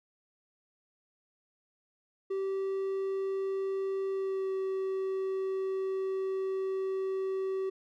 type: tone with pitch glide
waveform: triangle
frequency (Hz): 387.2 to 382.5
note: G4 to G4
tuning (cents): -21 to -42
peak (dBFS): -28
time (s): 2.3-7.7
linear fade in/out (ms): 10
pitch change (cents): -21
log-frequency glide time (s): 4.11-4.52
effects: none